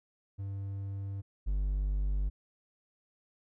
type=tone pair in turn; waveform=triangle; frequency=98.5 / 49.25 Hz; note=G2 / G1; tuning=+9 / +9 cents; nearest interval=octave; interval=1200 cents; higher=first; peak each=-33 / -26 dBFS; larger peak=second; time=0.38-1.22 / 1.46-2.3 s; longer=neither; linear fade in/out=20 ms; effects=none